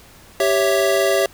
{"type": "chord", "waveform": "square", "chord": "C# diminished", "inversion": "second", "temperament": "equal", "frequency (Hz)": [392, 554.4, 659.3], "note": ["G4", "C#5", "E5"], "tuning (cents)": [0, 0, 0], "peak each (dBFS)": -20, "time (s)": [0.4, 1.26], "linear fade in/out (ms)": 2, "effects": ["pink hiss -46 dBFS RMS until 1.33 s"]}